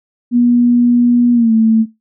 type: tone with pitch glide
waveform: sine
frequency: 241.5 to 222.7 Hz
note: B3 to A3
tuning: -39 to +21 cents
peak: -7 dBFS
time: 0.31-1.86 s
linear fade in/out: 50 ms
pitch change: -140 cents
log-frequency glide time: 1.33-1.52 s
effects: noise-tail reverb RT60 0.2 s tail -20 dB re dry